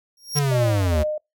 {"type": "tone with exponential growth", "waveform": "sawtooth", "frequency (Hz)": 5588, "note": "F8", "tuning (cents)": 0, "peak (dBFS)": -16, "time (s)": [0.17, 0.39], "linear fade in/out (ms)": 2, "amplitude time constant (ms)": 47}
{"type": "linear sweep", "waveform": "square", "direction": "down", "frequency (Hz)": [149.6, 71], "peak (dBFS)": -19, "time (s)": [0.35, 1.04], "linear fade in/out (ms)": 20}
{"type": "tone with tremolo", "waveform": "sine", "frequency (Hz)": 610, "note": "D#5", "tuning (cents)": -34, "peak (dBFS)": -20, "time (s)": [0.51, 1.18], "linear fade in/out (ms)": 5, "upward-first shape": "triangle", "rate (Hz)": 2.3, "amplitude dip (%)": 85}
{"effects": ["noise-tail reverb RT60 0.2 s tail -26 dB re dry"]}